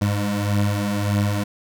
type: beating tone pair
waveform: 25% pulse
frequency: 101 / 102.7 Hz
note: G#2 / G#2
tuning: -48 / -19 cents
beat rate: 1.7 Hz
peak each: -21 / -17 dBFS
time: 0.01-1.44 s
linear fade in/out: 10 ms
effects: none